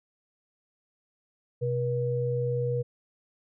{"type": "tone pair together", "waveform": "sine", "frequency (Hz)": [127.4, 481], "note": ["C3", "B4"], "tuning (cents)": [-46, -46], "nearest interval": "octave + major seventh", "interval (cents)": 2300, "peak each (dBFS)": -28, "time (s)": [1.61, 2.83], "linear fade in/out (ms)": 20, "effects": []}